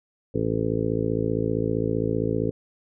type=harmonic tone; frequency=55.3 Hz; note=A1; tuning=9 cents sharp; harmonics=1 / 2 / 3 / 4 / 5 / 6 / 7 / 8 / 9; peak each=-37 / -29 / -30 / -35 / -29 / -34 / -31 / -28 / -32 dBFS; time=0.34-2.51 s; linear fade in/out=10 ms; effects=none